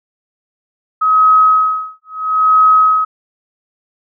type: tone with tremolo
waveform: sine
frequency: 1272 Hz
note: D#6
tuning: 38 cents sharp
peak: -5 dBFS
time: 1.01-3.05 s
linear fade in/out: 10 ms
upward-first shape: sine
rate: 0.75 Hz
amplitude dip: 100%
effects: none